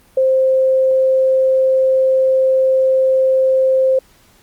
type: tone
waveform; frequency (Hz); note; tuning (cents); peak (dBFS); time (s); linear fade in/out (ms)
sine; 525; C5; +6; -10; 0.17-3.99; 5
effects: pink hiss -51 dBFS RMS until 4.42 s + Opus 32 kbps